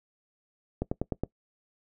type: slowing click train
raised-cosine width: 2 ms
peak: -15 dBFS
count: 5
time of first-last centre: 0.82-1.236 s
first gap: 95 ms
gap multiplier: 1.06
effects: noise-tail reverb RT60 0.1 s tail -21 dB re dry